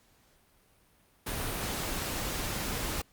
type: noise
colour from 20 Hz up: pink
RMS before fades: -34 dBFS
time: 1.26-3.02 s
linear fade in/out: 10 ms
effects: pink hiss -65 dBFS RMS until 3.12 s + Opus 48 kbps